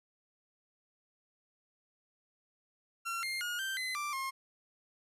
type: tone with pitch steps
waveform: 30% pulse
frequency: 1365 / 2116 / 1435 / 1564 / 2035 / 1177 / 1070 Hz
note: F6 / C7 / F6 / G6 / C7 / D6 / C6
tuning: -40 / +19 / +47 / -4 / -49 / +3 / +38 cents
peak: -32 dBFS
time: 3.05-4.31 s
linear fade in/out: 20 ms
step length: 180 ms
effects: resampled to 32000 Hz